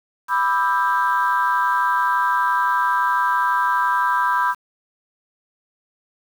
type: chord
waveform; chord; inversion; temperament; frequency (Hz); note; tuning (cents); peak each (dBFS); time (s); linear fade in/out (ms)
sine; E minor seventh; second; just; 988.9 / 1186.7 / 1318.5 / 1582.2; B5 / D6 / E6 / G6; +2 / +18 / 0 / +16; -18 / -24 / -24 / -22; 0.28-4.55; 50
effects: tanh soft clip ceiling -8 dBFS + 7-bit